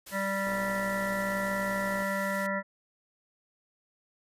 white noise, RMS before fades -45 dBFS, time 0.06-2.47 s, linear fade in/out 10 ms
harmonic tone, 195.7 Hz, G3, 3 cents flat, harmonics 1 / 3 / 5 / 7 / 9 / 10, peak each -34 / -33 / -37 / -37 / -37 / -36 dBFS, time 0.11-2.63 s, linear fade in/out 50 ms
click train, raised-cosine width 1 ms, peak -29 dBFS, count 96, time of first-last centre 0.47-2.022 s, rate 61.2 Hz
effects resampled to 32000 Hz

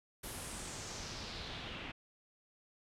pink noise with low-pass filter sweep, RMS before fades -45 dBFS, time 0.23-1.92 s, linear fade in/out 10 ms, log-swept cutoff 12000 to 2600 Hz, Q 2.7, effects none

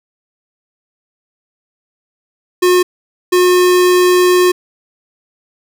square tone bursts at uneven times, 360.9 Hz, F#4, 43 cents flat, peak -8 dBFS, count 2, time 2.62-2.83 / 3.32-4.52 s, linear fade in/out 10 ms, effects none

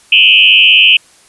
sine tone with frequency modulation, 2794 Hz, F7, in tune, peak -3 dBFS, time 0.12-0.97 s, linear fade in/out 5 ms, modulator 95.4 Hz, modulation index 3.2, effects white hiss -45 dBFS RMS until 1.28 s + resampled to 24000 Hz

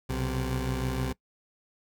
20% pulse tone pair together, 61.74 / 129.84 Hz, B1 / C3, 0 / -13 cents, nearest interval octave + minor second, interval 1287 cents, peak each -26 dBFS, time 0.09-1.13 s, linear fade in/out 10 ms, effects noise-tail reverb RT60 0.1 s tail -22 dB re dry

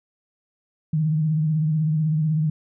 sine tone with vibrato, 155.56 Hz, D#3, in tune, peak -18 dBFS, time 0.93-2.5 s, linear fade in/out 5 ms, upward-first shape triangle, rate 16 Hz, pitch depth 73 cents each way, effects none

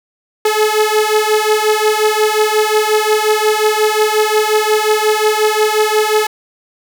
sawtooth beating tone pair, 425.9 / 431.5 Hz, G#4 / A4, +44 / -34 cents, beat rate 5.6 Hz, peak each -10 dBFS, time 0.45-6.27 s, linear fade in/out 5 ms, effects none

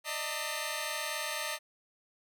10% pulse tone cluster, 596 / 635 / 906 / 2056 Hz, D5 / D#5 / A#5 / C7, +25 / +35 / -50 / -31 cents, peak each -31 dBFS, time 0.04-1.59 s, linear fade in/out 50 ms, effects none

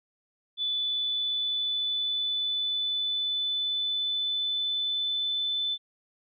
sine tone with pitch glide, 3480 to 3516 Hz, A7 to A7, -20 to -2 cents, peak -26 dBFS, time 0.57-5.78 s, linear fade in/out 50 ms, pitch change +18 cents, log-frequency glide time 0.76-5.65 s, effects none

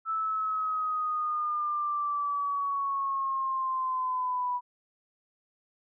sine linear sweep, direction down, 1318.5 to 980 Hz, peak -27 dBFS, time 0.05-4.61 s, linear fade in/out 50 ms, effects none

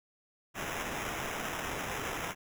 violet noise with sample-and-hold, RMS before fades -37 dBFS, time 0.54-2.35 s, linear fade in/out 50 ms, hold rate 4410 Hz, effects none

